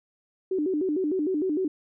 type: tone with vibrato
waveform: sine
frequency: 336 Hz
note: E4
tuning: 33 cents sharp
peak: -23 dBFS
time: 0.51-1.68 s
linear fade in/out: 5 ms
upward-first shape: square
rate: 6.6 Hz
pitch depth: 200 cents each way
effects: none